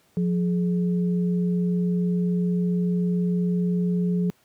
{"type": "tone pair together", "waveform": "sine", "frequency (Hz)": [177.3, 421.7], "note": ["F3", "G#4"], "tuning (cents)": [26, 26], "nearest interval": "octave + minor third", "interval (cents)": 1500, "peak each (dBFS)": [-20, -31], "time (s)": [0.17, 4.3], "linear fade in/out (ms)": 0, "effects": ["pink hiss -62 dBFS RMS until 4.44 s", "high-pass 100 Hz 12 dB/octave"]}